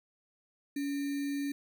sine tone with sample-and-hold, 282.3 Hz, C#4, 32 cents sharp, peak -31 dBFS, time 0.76-1.52 s, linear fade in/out 5 ms, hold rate 2100 Hz, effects none

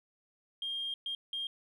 sine tone bursts at uneven times, 3215 Hz, G7, 43 cents sharp, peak -33 dBFS, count 3, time 0.62-0.94 / 1.06-1.15 / 1.33-1.47 s, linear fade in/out 2 ms, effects tanh soft clip ceiling -29 dBFS + 12-bit

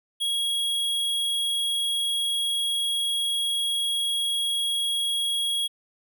square tone, 3308 Hz, G#7, 8 cents flat, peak -24 dBFS, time 0.2-5.68 s, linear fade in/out 20 ms, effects none

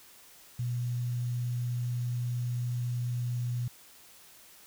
sine tone with quantisation, 121.9 Hz, B2, 22 cents flat, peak -29 dBFS, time 0.59-3.68 s, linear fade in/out 5 ms, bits 9, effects white hiss -55 dBFS RMS until 4.66 s

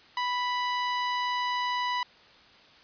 sawtooth tone, 987.8 Hz, B5, in tune, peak -23 dBFS, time 0.17-2.03 s, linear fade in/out 2 ms, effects white hiss -55 dBFS RMS until 2.83 s + resampled to 11025 Hz

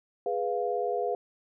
sine chord, F diminished, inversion first, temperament equal, 415.3 / 493.9 / 698.5 Hz, Ab4 / Cb5 / F5, 0 / 0 / 0 cents, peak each -31 dBFS, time 0.26-1.15 s, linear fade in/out 2 ms, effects none

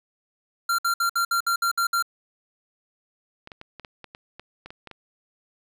square tone bursts, 1378 Hz, F6, 24 cents flat, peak -21 dBFS, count 9, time 0.69-2.025 s, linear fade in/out 5 ms, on 95 ms, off 60 ms
clicks, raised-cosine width 0.3 ms, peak -24 dBFS, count 12, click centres 3.474 / 3.518 / 3.614 / 3.797 / 3.848 / 4.043 / 4.149 / 4.396 / 4.66 / 4.705 / 4.873 / 4.913 s
effects none

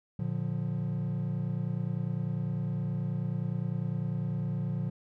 triangle chord, Bb major, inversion none, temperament equal with one note detuned, 116.54 / 146.83 / 176.54 Hz, Bb2 / D3 / F3, 0 / 0 / +19 cents, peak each -32 dBFS, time 0.19-4.9 s, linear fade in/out 5 ms, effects none

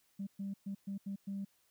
sine tone bursts at uneven times, 197.4 Hz, G3, 12 cents sharp, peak -36 dBFS, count 6, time 0.19-0.27 / 0.39-0.54 / 0.66-0.75 / 0.87-0.98 / 1.06-1.16 / 1.27-1.45 s, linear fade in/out 10 ms, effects tanh soft clip ceiling -33 dBFS + white hiss -73 dBFS RMS until 1.7 s

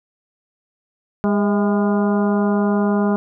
harmonic tone with a mistuned harmonic, 203.5 Hz, G#3, 35 cents flat, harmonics 1 / 2 / 3 / 4 / 5 / 6 / 7, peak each -16 / -22 / -26 / -28 / -30 / -32 / -33 dBFS, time 1.24-3.16 s, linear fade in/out 0 ms, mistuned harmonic 3, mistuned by +68 cents, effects none

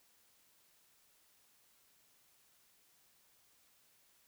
silence, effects white hiss -70 dBFS RMS until 4.27 s

